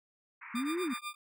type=band-pass noise; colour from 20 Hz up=white; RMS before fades=-47 dBFS; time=0.41-0.99 s; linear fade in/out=10 ms; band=910 to 2400 Hz; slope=96 dB/octave
type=linear two-way sweep; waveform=sine; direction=up then down; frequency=225 to 375.1 to 225 Hz; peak=-31 dBFS; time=0.54-0.94 s; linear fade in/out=10 ms; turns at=0.82 s
type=tone with tremolo; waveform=20% pulse; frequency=1200 Hz; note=D6; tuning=37 cents sharp; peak=-30 dBFS; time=0.55-1.15 s; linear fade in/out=5 ms; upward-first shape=triangle; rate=8.1 Hz; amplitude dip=100%
effects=none